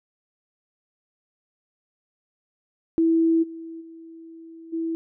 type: tone with level steps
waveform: sine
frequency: 328 Hz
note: E4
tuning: 9 cents flat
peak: -16 / -34 / -40 / -24 dBFS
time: 2.98-4.95 s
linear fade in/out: 0 ms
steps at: 3.42 / 3.8 / 4.72 s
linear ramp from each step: 20 ms
effects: none